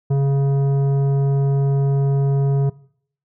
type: tone with tanh clipping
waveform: sine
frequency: 138.59 Hz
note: C#3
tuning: in tune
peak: -16 dBFS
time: 0.1-2.7 s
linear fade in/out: 10 ms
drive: 11 dB
effects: noise-tail reverb RT60 0.6 s tail -21 dB re dry